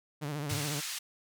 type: tone with vibrato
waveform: sawtooth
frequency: 146.83 Hz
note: D3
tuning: in tune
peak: -30 dBFS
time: 0.21-0.81 s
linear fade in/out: 20 ms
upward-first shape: sine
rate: 14 Hz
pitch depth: 82 cents each way
type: band-pass noise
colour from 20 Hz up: white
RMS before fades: -38 dBFS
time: 0.49-0.99 s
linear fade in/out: 10 ms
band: 1600 to 7900 Hz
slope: 12 dB/octave
type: tone with exponential decay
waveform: sine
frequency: 108.1 Hz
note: A2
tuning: 30 cents flat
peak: -29 dBFS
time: 0.51-0.76 s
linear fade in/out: 5 ms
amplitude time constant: 53 ms
effects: none